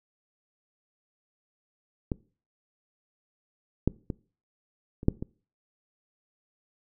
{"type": "clicks", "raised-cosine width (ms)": 3, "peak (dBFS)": [-15, -9, -18, -26, -6, -20], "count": 6, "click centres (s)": [2.118, 3.876, 4.102, 5.031, 5.084, 5.225], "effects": ["noise-tail reverb RT60 0.4 s tail -22 dB re dry"]}